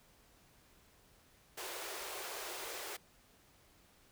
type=high-pass noise; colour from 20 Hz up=pink; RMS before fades=-44 dBFS; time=1.57-2.97 s; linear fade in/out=10 ms; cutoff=340 Hz; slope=96 dB/octave; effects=pink hiss -66 dBFS RMS until 4.11 s